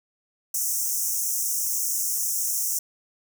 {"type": "high-pass noise", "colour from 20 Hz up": "pink", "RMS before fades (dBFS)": -26, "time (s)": [0.54, 2.79], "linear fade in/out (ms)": 5, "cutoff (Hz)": 5600, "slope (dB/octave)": 96, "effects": []}